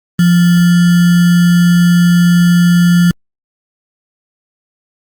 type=tone with sample-and-hold; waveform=sine; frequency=174.2 Hz; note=F3; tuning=4 cents flat; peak=-5 dBFS; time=0.19-3.11 s; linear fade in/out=2 ms; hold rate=1575 Hz; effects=Opus 32 kbps